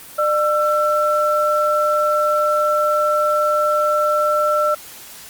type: tone pair together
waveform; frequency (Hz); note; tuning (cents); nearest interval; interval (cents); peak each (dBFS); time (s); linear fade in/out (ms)
sine; 600 / 1340; D5 / E6; +37 / +28; octave + major second; 1391; -17; 0.18-4.75; 10
effects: white hiss -38 dBFS RMS until 5.29 s + Opus 32 kbps